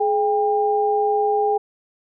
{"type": "tone pair together", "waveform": "sine", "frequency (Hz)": [422, 800], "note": ["G#4", "G5"], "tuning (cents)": [28, 35], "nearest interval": "major seventh", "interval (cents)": 1107, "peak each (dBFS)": -19, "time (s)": [0, 1.58], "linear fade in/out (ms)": 10, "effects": []}